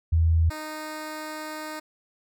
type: tone pair in turn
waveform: sine / 10% pulse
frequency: 81.8 / 308.8 Hz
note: E2 / D#4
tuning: -13 / -13 cents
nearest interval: octave + major seventh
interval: 2300 cents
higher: second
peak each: -17 / -25 dBFS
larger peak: first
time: 0.12-0.5 / 0.5-1.8 s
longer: second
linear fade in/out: 10 ms
effects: none